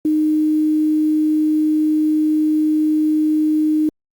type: tone with quantisation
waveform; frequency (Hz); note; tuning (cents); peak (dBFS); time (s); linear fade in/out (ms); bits
sine; 308; D#4; -17; -13; 0.05-3.89; 2; 7
effects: Opus 48 kbps